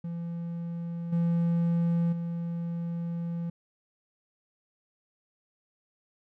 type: tone with level steps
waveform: triangle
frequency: 169.6 Hz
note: E3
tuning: 50 cents sharp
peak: -30 / -21 / -28 dBFS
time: 0.04-3.5 s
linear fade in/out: 5 ms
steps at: 1.12 / 2.12 s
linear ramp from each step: 10 ms
effects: none